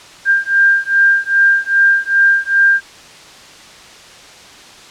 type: beating tone pair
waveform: sine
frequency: 1593 / 1595.5 Hz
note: G6 / G6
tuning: +27 / +30 cents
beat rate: 2.5 Hz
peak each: -12 dBFS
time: 0.25-2.81 s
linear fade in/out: 50 ms
effects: white hiss -38 dBFS RMS until 4.9 s + low-pass 6000 Hz 12 dB/octave